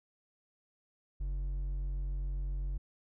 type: tone with hard clipping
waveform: triangle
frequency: 46.25 Hz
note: F#1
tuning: in tune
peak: -34 dBFS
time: 1.2-2.78 s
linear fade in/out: 10 ms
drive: 8 dB
effects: none